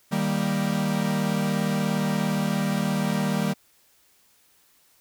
45% pulse chord, Eb major, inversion none, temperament equal, 155.56 / 196 / 233.1 Hz, Eb3 / G3 / Bb3, 0 / 0 / 0 cents, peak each -28 / -25 / -29 dBFS, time 0.11-3.54 s, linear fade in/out 20 ms, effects white hiss -61 dBFS RMS until 5 s

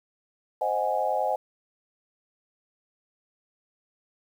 sine chord, Ab dominant seventh, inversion first, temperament equal, 523.3 / 622.3 / 740 / 830.6 Hz, C5 / Eb5 / Gb5 / Ab5, 0 / 0 / 0 / 0 cents, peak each -30 / -29 / -29 / -28 dBFS, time 0.61-1.36 s, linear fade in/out 5 ms, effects 9-bit

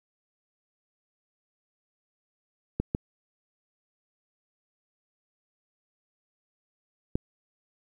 clicks, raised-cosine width 3 ms, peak -13 dBFS, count 3, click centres 2.8 / 2.949 / 7.155 s, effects 9-bit

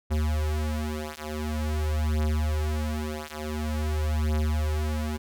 square beating tone pair, 76.1 / 76.57 Hz, D#2 / D#2, -38 / -27 cents, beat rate 0.47 Hz, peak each -29 / -29 dBFS, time 0.1-5.18 s, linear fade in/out 20 ms, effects none

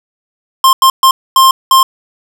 square tone bursts at uneven times, 1057 Hz, C6, 17 cents sharp, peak -4 dBFS, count 5, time 0.64-0.73 / 0.82-0.9 / 1.03-1.11 / 1.36-1.51 / 1.71-1.83 s, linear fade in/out 2 ms, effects none

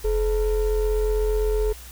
triangle ring-modulated tone, 236.2 Hz, A#3, 23 cents sharp, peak -14 dBFS, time 0.04-1.73 s, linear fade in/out 10 ms, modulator 192 Hz, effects added 60 Hz sine -41 dBFS peak until 1.91 s + white hiss -44 dBFS RMS until 1.91 s

